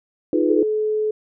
sine chord, F half-diminished seventh, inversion third, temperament equal with one note detuned, 311.1 / 349.2 / 418 / 493.9 Hz, Eb4 / F4 / Ab4 / Cb5, 0 / 0 / +11 / 0 cents, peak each -19 / -20 / -24 / -23 dBFS, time 0.33-0.63 s, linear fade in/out 2 ms
sine tone, 429 Hz, A4, 44 cents flat, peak -18 dBFS, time 0.5-1.11 s, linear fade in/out 5 ms
effects none

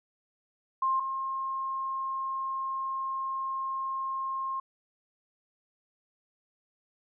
sine tone pair in turn, 1059 / 1067 Hz, C6 / C6, +21 / +34 cents, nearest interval unison, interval 13 cents, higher second, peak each -24 / -30 dBFS, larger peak first, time 0.82-1 / 1-4.6 s, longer second, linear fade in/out 5 ms, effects none

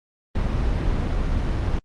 brown noise, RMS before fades -22 dBFS, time 0.35-1.79 s, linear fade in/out 5 ms, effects low-pass 5000 Hz 12 dB/octave + Opus 32 kbps

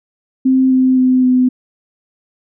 sine tone with pitch steps, 261.4 / 258.7 / 256 / 253.4 Hz, C4 / C4 / C4 / B3, -1 / -19 / -38 / +45 cents, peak -8 dBFS, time 0.45-1.49 s, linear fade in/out 10 ms, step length 260 ms, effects none

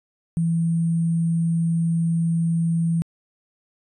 sine tone with sample-and-hold, 166.2 Hz, E3, 15 cents sharp, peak -18 dBFS, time 0.37-3.02 s, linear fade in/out 0 ms, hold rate 8820 Hz, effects resampled to 32000 Hz

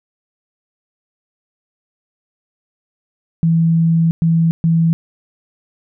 sine tone bursts at uneven times, 164.81 Hz, E3, in tune, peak -10 dBFS, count 3, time 3.43-4.11 / 4.22-4.51 / 4.64-4.93 s, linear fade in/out 0 ms, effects none

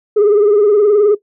sine tone with vibrato, 415.3 Hz, G#4, in tune, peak -5 dBFS, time 0.16-1.15 s, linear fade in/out 10 ms, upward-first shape triangle, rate 19 Hz, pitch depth 83 cents each way, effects noise-tail reverb RT60 0.1 s tail -17 dB re dry + tanh soft clip ceiling -5 dBFS

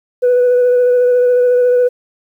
sine tone with vibrato, 493.9 Hz, B4, in tune, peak -6 dBFS, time 0.22-1.89 s, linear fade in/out 20 ms, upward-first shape sine, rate 14 Hz, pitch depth 16 cents each way, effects tanh soft clip ceiling -6 dBFS + 8-bit

